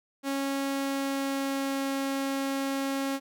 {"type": "tone with pitch glide", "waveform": "sawtooth", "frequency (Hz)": [275, 272.9], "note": ["C#4", "C#4"], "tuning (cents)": [-14, -27], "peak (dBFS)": -24, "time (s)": [0.23, 3.2], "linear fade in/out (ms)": 50, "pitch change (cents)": -13, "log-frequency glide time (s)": [0.61, 1.9], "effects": []}